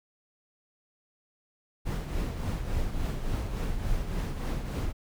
brown noise with tremolo, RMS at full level -28 dBFS, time 1.85-4.93 s, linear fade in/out 20 ms, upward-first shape triangle, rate 3.5 Hz, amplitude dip 55%, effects none

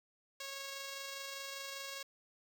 5% pulse tone with amplitude modulation, 549 Hz, C#5, 17 cents flat, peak -30 dBFS, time 0.4-2.03 s, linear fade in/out 5 ms, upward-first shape sine, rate 25 Hz, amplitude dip 25%, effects none

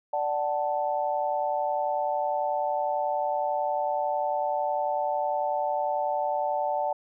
sine chord, D major, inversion none, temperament equal with one note detuned, 587.3 / 749 / 880 Hz, D5 / F#5 / A5, 0 / +21 / 0 cents, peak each -29 dBFS, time 0.13-6.93 s, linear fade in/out 5 ms, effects none

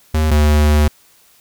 square tone pair in turn, 77.78 / 74.9 Hz, D#2 / D2, 0 / +35 cents, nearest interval minor second, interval 65 cents, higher first, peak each -13 / -10 dBFS, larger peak second, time 0.14-0.31 / 0.31-0.88 s, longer second, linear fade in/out 5 ms, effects white hiss -51 dBFS RMS until 1.4 s

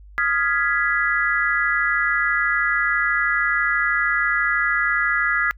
sine chord, F half-diminished seventh, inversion third, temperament equal with one note detuned, 1244.5 / 1396.9 / 1670.8 / 1975.5 Hz, Eb6 / F6 / Ab6 / Cb7, 0 / 0 / +10 / 0 cents, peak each -26 / -24 / -21 / -23 dBFS, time 0.18-5.51 s, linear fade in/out 0 ms, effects noise-tail reverb RT60 0.1 s tail -26 dB re dry + added 50 Hz sine -41 dBFS peak until 5.57 s

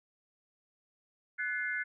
sine tone cluster, 1487 / 1720 / 2105 Hz, F#6 / A6 / C7, +8 / -40 / +10 cents, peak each -35 / -37 / -37 dBFS, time 1.38-1.84 s, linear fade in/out 20 ms, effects none

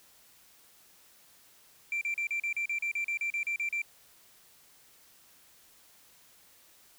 sine tone bursts, 2354 Hz, D7, 3 cents sharp, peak -27 dBFS, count 15, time 1.92-3.818 s, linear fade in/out 2 ms, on 92 ms, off 37 ms, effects tanh soft clip ceiling -27 dBFS + white hiss -60 dBFS RMS until 6.98 s

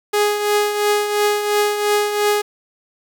sawtooth tone with tremolo, 415.3 Hz, G#4, in tune, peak -9 dBFS, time 0.13-2.42 s, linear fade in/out 10 ms, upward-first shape triangle, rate 2.9 Hz, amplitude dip 60%, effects 7-bit

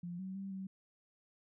sine tone with pitch steps, 174.6 / 189.1 / 195 / 191.1 Hz, F3 / F#3 / G3 / G3, 0 / +38 / -9 / -44 cents, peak -40 dBFS, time 0.03-0.67 s, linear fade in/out 5 ms, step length 160 ms, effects none

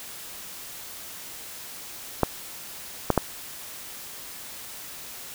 clicks, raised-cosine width 1 ms, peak -4 dBFS, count 3, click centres 2.233 / 3.103 / 3.177 s, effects white hiss -40 dBFS RMS until 5.34 s

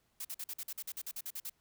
blue noise bursts, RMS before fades -41 dBFS, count 14, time 0.2-1.497 s, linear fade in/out 5 ms, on 49 ms, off 47 ms, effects pink hiss -75 dBFS RMS until 1.6 s

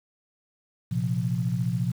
sine chord, Bb suspended second, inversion none, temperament equal, 116.54 / 130.81 / 174.61 Hz, Bb2 / C3 / F3, 0 / 0 / 0 cents, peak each -28 dBFS, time 0.91-1.92 s, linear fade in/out 10 ms, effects 8-bit

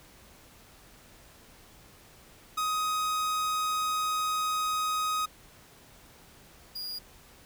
45% pulse tone pair in turn, 1256 / 4856 Hz, D#6 / D#8, +16 / -43 cents, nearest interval octave + major seventh, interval 2341 cents, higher second, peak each -27 / -34 dBFS, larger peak first, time 2.57-5.26 / 6.75-6.99 s, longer first, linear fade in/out 10 ms, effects pink hiss -55 dBFS RMS until 7.45 s

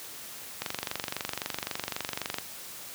click train, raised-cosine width 0.2 ms, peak -13 dBFS, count 43, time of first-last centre 0.62-2.385 s, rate 23.8 Hz, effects white hiss -43 dBFS RMS until 2.94 s + high-pass 80 Hz 12 dB/octave

